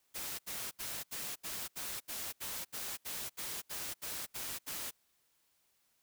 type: noise bursts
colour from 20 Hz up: white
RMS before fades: -41 dBFS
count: 15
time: 0.14-4.912 s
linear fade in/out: 20 ms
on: 250 ms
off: 73 ms
effects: white hiss -75 dBFS RMS until 6.02 s